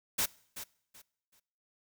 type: noise with echo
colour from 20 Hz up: white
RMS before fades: -30 dBFS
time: 0.18-0.26 s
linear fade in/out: 10 ms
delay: 380 ms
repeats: 3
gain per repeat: -12 dB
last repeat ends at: 1.4 s
effects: noise-tail reverb RT60 0.7 s tail -23 dB re dry